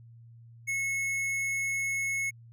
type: tone with tanh clipping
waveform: sine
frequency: 2187 Hz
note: C#7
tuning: 24 cents flat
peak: -30 dBFS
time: 0.67-2.31 s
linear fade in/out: 20 ms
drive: 15 dB
effects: added 116 Hz sine -49 dBFS peak until 2.52 s